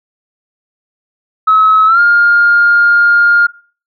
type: tone with pitch glide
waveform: sine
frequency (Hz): 1287 to 1411.6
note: E6 to F6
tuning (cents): -42 to +18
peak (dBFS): -4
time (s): 1.47-3.47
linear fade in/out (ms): 10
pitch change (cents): +160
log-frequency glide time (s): 1.86-2
effects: noise-tail reverb RT60 0.4 s tail -21 dB re dry + tanh soft clip ceiling 0 dBFS